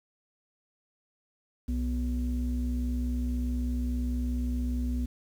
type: tone pair together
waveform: sine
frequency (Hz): 62.4 / 245.5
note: B1 / B3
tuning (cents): +19 / -10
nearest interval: 2 octaves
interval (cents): 2371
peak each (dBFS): -27 / -31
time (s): 1.68-5.06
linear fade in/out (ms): 10
effects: tanh soft clip ceiling -22 dBFS + 9-bit